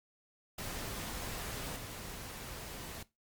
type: noise with level steps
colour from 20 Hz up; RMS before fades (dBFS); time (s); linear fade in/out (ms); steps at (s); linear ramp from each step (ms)
pink; -41 / -45; 0.58-3.03; 5; 1.76; 5
effects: noise-tail reverb RT60 0.2 s tail -18 dB re dry + Opus 48 kbps